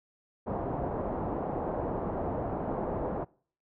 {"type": "low-pass noise", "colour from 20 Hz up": "white", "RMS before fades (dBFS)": -33, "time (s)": [0.46, 3.25], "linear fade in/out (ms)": 20, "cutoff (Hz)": 800, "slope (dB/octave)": 24, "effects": ["noise-tail reverb RT60 0.5 s tail -25 dB re dry"]}